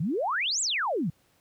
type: exponential two-way sweep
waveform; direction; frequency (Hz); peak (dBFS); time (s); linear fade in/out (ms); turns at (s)
sine; up then down; 138.59 to 8100 to 138.59; -25; 0-1.1; 5; 0.61
effects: pink hiss -66 dBFS RMS until 1.4 s + high-pass 60 Hz 12 dB/octave